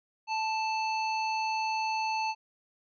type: harmonic tone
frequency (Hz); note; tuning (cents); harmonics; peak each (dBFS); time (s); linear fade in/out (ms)
880; A5; 0; 1 / 3 / 5 / 7; -29 / -35 / -40 / -49; 0.27-2.35; 50
effects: none